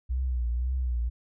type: tone with vibrato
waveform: sine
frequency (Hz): 61.7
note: B1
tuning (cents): -1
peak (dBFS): -25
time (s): 0.09-1.1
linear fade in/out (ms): 20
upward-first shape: triangle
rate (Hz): 1.9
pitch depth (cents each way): 100
effects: none